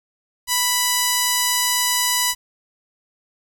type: tone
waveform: 5% pulse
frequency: 987.8 Hz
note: B5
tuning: in tune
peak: -5 dBFS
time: 0.47-2.35 s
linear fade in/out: 50 ms
effects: 7-bit